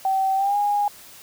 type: tone with pitch glide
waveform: sine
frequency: 770 to 820.5 Hz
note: G5 to G#5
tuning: -31 to -21 cents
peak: -18 dBFS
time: 0.05-0.88 s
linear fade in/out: 2 ms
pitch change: +110 cents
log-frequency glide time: 0.35-0.57 s
effects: white hiss -45 dBFS RMS until 1.22 s